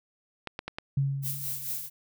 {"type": "clicks", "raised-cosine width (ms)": 0.3, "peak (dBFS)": -18, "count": 4, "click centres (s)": [0.473, 0.591, 0.68, 0.785]}
{"type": "tone with exponential decay", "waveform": "sine", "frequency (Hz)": 138, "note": "C#3", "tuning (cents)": -7, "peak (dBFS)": -21, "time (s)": [0.97, 1.89], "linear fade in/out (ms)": 5, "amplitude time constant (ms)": 200}
{"type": "noise with tremolo", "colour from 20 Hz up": "violet", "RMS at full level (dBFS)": -32, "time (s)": [1.22, 1.9], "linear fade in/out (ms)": 50, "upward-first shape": "sine", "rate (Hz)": 4.5, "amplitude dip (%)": 55}
{"effects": []}